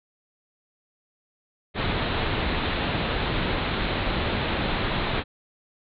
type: low-pass noise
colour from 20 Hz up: pink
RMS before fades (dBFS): -26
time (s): 1.74-5.24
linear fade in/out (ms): 50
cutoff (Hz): 4100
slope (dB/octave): 96
effects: none